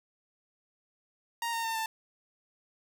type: tone with pitch steps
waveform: sawtooth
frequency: 932.3 / 917.9 / 903.7 / 889.7 Hz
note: A#5 / A#5 / A5 / A5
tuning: 0 / -27 / +46 / +19 cents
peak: -27 dBFS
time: 1.42-1.86 s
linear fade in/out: 2 ms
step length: 110 ms
effects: none